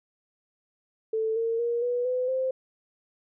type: tone with pitch steps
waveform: sine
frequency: 442 / 456.8 / 472.1 / 487.9 / 504.2 / 521.1 Hz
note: A4 / A#4 / A#4 / B4 / B4 / C5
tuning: +8 / -35 / +22 / -21 / +36 / -7 cents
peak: -24 dBFS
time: 1.13-2.51 s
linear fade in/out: 5 ms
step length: 230 ms
effects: none